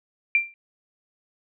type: tone with exponential decay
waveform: sine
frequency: 2364 Hz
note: D7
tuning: 11 cents sharp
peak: -13 dBFS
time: 0.35-0.54 s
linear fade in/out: 1 ms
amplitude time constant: 41 ms
effects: none